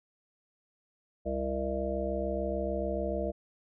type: harmonic tone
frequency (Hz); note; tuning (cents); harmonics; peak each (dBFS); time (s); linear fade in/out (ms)
66.8; C2; +36; 1 / 3 / 5 / 7 / 9 / 10; -36 / -38 / -38 / -37 / -34 / -39; 1.25-3.32; 20
effects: none